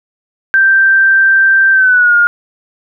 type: tone with pitch glide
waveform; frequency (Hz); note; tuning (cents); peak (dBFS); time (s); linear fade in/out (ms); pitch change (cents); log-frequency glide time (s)
sine; 1568 to 1421.3; G6 to F6; 0 to +30; -5; 0.54-2.27; 0; -170; 1.72-2.15
effects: none